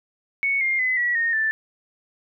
sine tone with pitch steps, 2217 / 2118 / 2024 / 1933.4 / 1847.1 / 1764.7 Hz, C#7 / C7 / B6 / B6 / A#6 / A6, 0 / +21 / +42 / -37 / -16 / +5 cents, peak -19 dBFS, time 0.43-1.51 s, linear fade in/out 0 ms, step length 180 ms, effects none

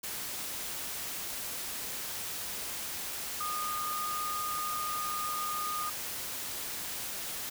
sine tone in noise, 1226 Hz, D#6, 26 cents flat, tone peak -33 dBFS, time 3.4-5.9 s, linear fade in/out 10 ms, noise white, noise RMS -38 dBFS, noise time 0.03-7.5 s, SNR +2 dB, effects none

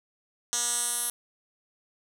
10% pulse tone with band-pass filter sweep, 240 Hz, B3, 49 cents flat, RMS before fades -29 dBFS, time 0.53-1.1 s, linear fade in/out 0 ms, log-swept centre 6900 to 11000 Hz, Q 3.6, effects none

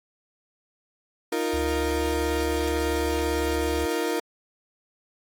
35% pulse chord, Eb suspended second, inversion none, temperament equal, 311.1 / 349.2 / 466.2 Hz, Eb4 / F4 / Bb4, 0 / 0 / 0 cents, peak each -28 / -27 / -26 dBFS, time 1.32-4.2 s, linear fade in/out 5 ms
sine tone, 71.4 Hz, D2, 48 cents flat, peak -29 dBFS, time 1.53-3.86 s, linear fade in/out 10 ms
effects AAC 64 kbps

